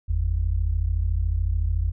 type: tone pair together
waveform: sine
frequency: 49.03 / 82.8 Hz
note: G1 / E2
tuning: +1 / +8 cents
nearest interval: major sixth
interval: 907 cents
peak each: -23 dBFS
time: 0.08-1.92 s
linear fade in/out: 20 ms
effects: none